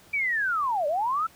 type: linear two-way sweep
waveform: sine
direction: down then up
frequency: 2348 to 561 to 1351 Hz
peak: -23 dBFS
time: 0.13-1.27 s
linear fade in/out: 10 ms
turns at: 0.87 s
effects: pink hiss -54 dBFS RMS until 1.35 s + high-pass 60 Hz 12 dB/octave